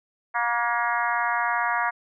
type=harmonic tone with a mistuned harmonic; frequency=237.6 Hz; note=A#3; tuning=33 cents sharp; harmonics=3 / 4 / 5 / 6 / 7 / 8 / 9; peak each=-29 / -27 / -29 / -30 / -29 / -32 / -36 dBFS; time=0.34-1.91 s; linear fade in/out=20 ms; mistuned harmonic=5; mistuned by=-36 cents; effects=none